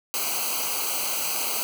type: noise with comb filter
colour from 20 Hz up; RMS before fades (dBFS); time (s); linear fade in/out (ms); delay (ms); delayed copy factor
white; -27; 0.14-1.63; 0; 0.56; -1
effects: none